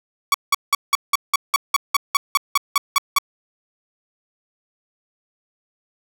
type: tone bursts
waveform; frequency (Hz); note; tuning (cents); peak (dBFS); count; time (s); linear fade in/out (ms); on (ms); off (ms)
sawtooth; 1127; C#6; +28; -9; 15; 0.32-3.185; 2; 23; 180
effects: none